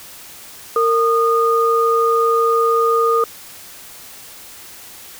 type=tone pair together; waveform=sine; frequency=459.3 / 1226.2 Hz; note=A#4 / D#6; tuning=-26 / -26 cents; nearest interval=octave + perfect fourth; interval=1700 cents; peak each=-15 dBFS; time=0.76-3.24 s; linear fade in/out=2 ms; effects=white hiss -38 dBFS RMS until 5.19 s